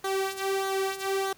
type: tone with flanger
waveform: sawtooth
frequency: 387.4 Hz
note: G4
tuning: 20 cents flat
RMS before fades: -29 dBFS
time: 0.04-1.33 s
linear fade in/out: 5 ms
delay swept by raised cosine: 0.38 to 2.58 ms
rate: 1.6 Hz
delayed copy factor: -0.65
effects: pink hiss -57 dBFS RMS until 1.37 s + high-pass 60 Hz 12 dB/octave